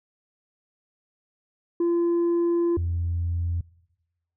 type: tone pair in turn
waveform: sine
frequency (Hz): 342.4 / 85.6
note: F4 / F2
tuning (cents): -34 / -34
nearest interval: 2 octaves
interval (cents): 2400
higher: first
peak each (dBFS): -17 / -22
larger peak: first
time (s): 1.8-2.77 / 2.77-3.61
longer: first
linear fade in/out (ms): 5
effects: noise-tail reverb RT60 1.0 s tail -24 dB re dry + tanh soft clip ceiling -19 dBFS